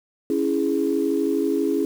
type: chord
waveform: sine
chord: C# minor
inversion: none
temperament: equal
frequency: 277.2 / 329.6 / 415.3 Hz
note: C#4 / E4 / G#4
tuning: 0 / 0 / 0 cents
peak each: -23 dBFS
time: 0.3-1.85 s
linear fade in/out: 2 ms
effects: tanh soft clip ceiling -9 dBFS + 7-bit